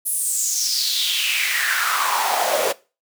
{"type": "noise with high-pass filter sweep", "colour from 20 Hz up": "pink", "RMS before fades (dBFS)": -21, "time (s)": [0.05, 2.73], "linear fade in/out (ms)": 20, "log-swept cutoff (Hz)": [11000, 490], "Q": 4.9, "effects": ["noise-tail reverb RT60 0.3 s tail -20 dB re dry"]}